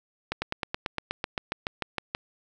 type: slowing click train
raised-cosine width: 0.3 ms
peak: -12 dBFS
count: 15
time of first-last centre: 0.32-2.149 s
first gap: 100 ms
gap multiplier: 1.04
effects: none